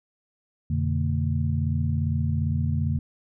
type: tone cluster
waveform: sine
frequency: 88.1 / 123.1 / 145.7 / 225.3 Hz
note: F2 / B2 / D3 / A3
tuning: +16 / -5 / -13 / +41 cents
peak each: -25 / -31 / -26 / -31 dBFS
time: 0.7-2.99 s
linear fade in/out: 5 ms
effects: none